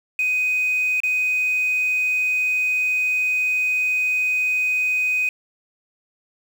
sine tone with dropouts, 2503 Hz, D#7, 10 cents sharp, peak -16 dBFS, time 0.19-5.29 s, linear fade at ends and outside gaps 2 ms, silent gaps 1.003-1.034 s, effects tanh soft clip ceiling -16 dBFS + 7-bit

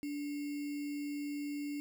sine tone with sample-and-hold, 290 Hz, D4, 22 cents flat, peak -36 dBFS, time 0.03-1.8 s, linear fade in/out 0 ms, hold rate 2450 Hz, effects none

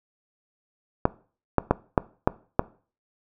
clicks, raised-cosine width 1 ms, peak -3 dBFS, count 6, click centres 1.054 / 1.583 / 1.71 / 1.978 / 2.275 / 2.594 s, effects noise-tail reverb RT60 0.4 s tail -20 dB re dry

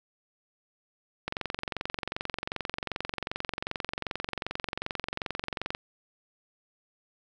click train, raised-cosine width 0.3 ms, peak -15 dBFS, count 102, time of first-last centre 1.28-5.749 s, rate 22.6 Hz, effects none

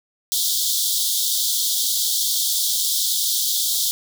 pink high-pass noise, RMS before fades -21 dBFS, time 0.32-3.91 s, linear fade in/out 0 ms, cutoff 3300 Hz, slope 96 dB/octave, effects none

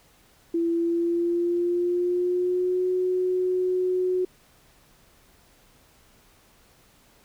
sine tone with pitch glide, 336.3 to 366.7 Hz, E4 to F#4, +35 to -15 cents, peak -21 dBFS, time 0.54-4.25 s, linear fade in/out 5 ms, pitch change +150 cents, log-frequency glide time 0.72-2.88 s, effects pink hiss -58 dBFS RMS until 7.24 s

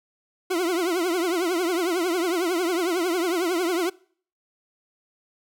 40% pulse tone with vibrato, 350.4 Hz, F4, 6 cents sharp, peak -21 dBFS, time 0.5-3.9 s, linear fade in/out 10 ms, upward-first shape triangle, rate 11 Hz, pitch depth 160 cents each way, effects noise-tail reverb RT60 0.5 s tail -24 dB re dry

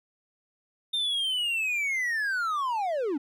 triangle linear sweep, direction down, 3639 to 261.6 Hz, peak -24 dBFS, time 0.93-3.18 s, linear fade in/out 10 ms, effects none

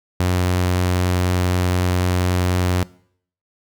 sawtooth tone, 90.4 Hz, F#2, 40 cents flat, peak -12 dBFS, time 0.2-2.83 s, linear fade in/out 0 ms, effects noise-tail reverb RT60 0.6 s tail -21 dB re dry

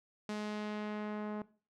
sawtooth tone with low-pass filter sweep, 210.8 Hz, G#3, 26 cents sharp, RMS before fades -39 dBFS, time 0.29-1.42 s, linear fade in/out 2 ms, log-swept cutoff 6600 to 1200 Hz, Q 0.83, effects noise-tail reverb RT60 0.4 s tail -19 dB re dry

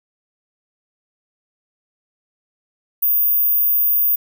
sine tone, 14917 Hz, A#9, in tune, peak -13 dBFS, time 3.02-4.16 s, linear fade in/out 10 ms, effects none

